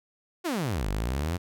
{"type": "exponential two-way sweep", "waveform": "sawtooth", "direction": "down then up", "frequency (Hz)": [383, 46.58, 92.2], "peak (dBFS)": -23, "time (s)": [0.44, 1.38], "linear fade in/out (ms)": 20, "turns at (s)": 0.88, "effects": []}